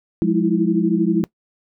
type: tone cluster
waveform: sine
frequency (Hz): 177.7 / 208 / 322.7 / 335.2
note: F3 / G#3 / E4 / E4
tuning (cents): +30 / +3 / -37 / +29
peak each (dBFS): -20 / -20 / -20 / -21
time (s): 0.22-1.24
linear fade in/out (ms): 0
effects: noise-tail reverb RT60 0.1 s tail -21 dB re dry